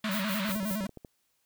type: tone with vibrato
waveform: square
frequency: 202.9 Hz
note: G#3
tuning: 40 cents flat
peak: -31 dBFS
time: 0.04-0.87 s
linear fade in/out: 5 ms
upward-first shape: square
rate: 9.8 Hz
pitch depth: 110 cents each way
type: band-pass noise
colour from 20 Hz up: pink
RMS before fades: -37 dBFS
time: 0.04-0.52 s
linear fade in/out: 2 ms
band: 1000 to 4300 Hz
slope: 48 dB/octave
type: noise with tremolo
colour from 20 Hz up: violet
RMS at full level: -36 dBFS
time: 0.11-0.81 s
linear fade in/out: 5 ms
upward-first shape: sine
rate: 5.4 Hz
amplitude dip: 90%
type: clicks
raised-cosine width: 2 ms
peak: -30 dBFS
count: 9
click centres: 0.492 / 0.562 / 0.63 / 0.712 / 0.808 / 0.839 / 0.893 / 0.973 / 1.048 s
effects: white hiss -74 dBFS RMS until 1.45 s

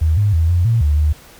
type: tone with pitch steps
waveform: sine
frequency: 79.4 / 103.1 / 81.4 / 87.5 / 115 / 74.1 / 75.8 Hz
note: D#2 / G#2 / E2 / F2 / A#2 / D2 / D#2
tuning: +36 / -12 / -21 / +4 / -23 / +16 / -45 cents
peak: -11 dBFS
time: 0.01-1.13 s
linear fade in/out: 10 ms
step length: 160 ms
effects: pink hiss -43 dBFS RMS until 1.39 s

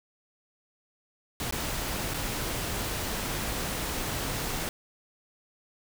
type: noise with dropouts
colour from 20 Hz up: pink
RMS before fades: -32 dBFS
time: 1.4-4.69 s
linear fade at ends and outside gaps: 1 ms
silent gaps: 1.51-1.524 / 2.138-2.142 s
effects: none

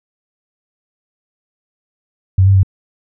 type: tone with pitch steps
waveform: sine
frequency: 94.6 / 97.6 / 95.5 Hz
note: F#2 / G2 / G2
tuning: +39 / -7 / -45 cents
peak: -6 dBFS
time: 2.38-2.632 s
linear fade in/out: 5 ms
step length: 84 ms
effects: none

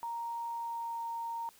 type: tone with pitch glide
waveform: sine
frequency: 932.3 to 925.3 Hz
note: A#5 to A#5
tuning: 0 to -13 cents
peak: -35 dBFS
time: 0.03-1.49 s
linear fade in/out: 0 ms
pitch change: -13 cents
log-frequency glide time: 0.48-1.05 s
effects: white hiss -61 dBFS RMS until 1.59 s

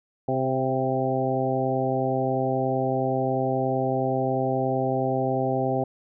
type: harmonic tone with a mistuned harmonic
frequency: 131 Hz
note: C3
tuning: 2 cents sharp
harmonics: 1 / 2 / 3 / 4 / 5 / 6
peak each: -29 / -29 / -29 / -29 / -29 / -29 dBFS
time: 0.28-5.84 s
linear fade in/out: 5 ms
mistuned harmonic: 5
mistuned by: +21 cents
effects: none

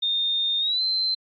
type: tone with pitch glide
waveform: sine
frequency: 3649 to 4096 Hz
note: A#7 to C8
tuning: -38 to -38 cents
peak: -21 dBFS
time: 0.02-1.15 s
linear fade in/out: 10 ms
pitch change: +200 cents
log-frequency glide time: 0.59-0.82 s
effects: AAC 48 kbps

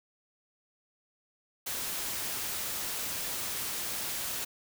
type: noise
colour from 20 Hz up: white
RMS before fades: -35 dBFS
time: 1.66-4.45 s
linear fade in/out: 10 ms
effects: none

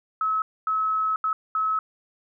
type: tone bursts at uneven times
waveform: sine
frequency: 1290 Hz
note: E6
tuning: 38 cents flat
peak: -21 dBFS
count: 4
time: 0.21-0.42 / 0.67-1.16 / 1.24-1.33 / 1.55-1.79 s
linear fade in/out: 2 ms
effects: none

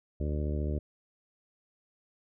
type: harmonic tone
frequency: 74.4 Hz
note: D2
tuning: 23 cents sharp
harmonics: 1 / 2 / 3 / 4 / 5 / 6 / 7 / 8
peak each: -30 / -37 / -40 / -41 / -41 / -45 / -48 / -45 dBFS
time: 0.2-0.79 s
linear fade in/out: 5 ms
effects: none

